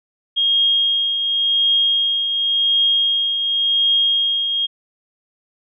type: tone with tremolo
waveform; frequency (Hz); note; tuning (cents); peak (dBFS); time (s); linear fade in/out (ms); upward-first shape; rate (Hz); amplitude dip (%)
sine; 3250; G#7; -38; -12; 0.36-4.67; 20; triangle; 0.91; 50
effects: none